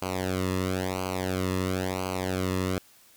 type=tone with flanger; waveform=sawtooth; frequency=93 Hz; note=F#2; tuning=9 cents sharp; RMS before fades=-29 dBFS; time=0.02-2.78 s; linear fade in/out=0 ms; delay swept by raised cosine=0.55 to 1.32 ms; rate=0.98 Hz; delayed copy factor=-0.9; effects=white hiss -57 dBFS RMS until 3.16 s